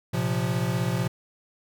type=chord; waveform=square; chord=Bb suspended second; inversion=none; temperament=equal with one note detuned; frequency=114.87 / 130.81 / 174.61 Hz; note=Bb2 / C3 / F3; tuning=-25 / 0 / 0 cents; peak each=-29 dBFS; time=0.13-1.08 s; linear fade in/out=10 ms; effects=none